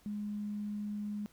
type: tone with tanh clipping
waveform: triangle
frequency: 207.7 Hz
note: G#3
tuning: in tune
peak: -35 dBFS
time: 0.06-1.26 s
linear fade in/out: 0 ms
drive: 3 dB
effects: pink hiss -65 dBFS RMS until 1.32 s